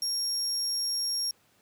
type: tone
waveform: 35% pulse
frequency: 5570 Hz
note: F8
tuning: 5 cents flat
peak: -25 dBFS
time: 0.02-1.31 s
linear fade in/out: 2 ms
effects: pink hiss -65 dBFS RMS until 1.61 s + high-pass 100 Hz 12 dB/octave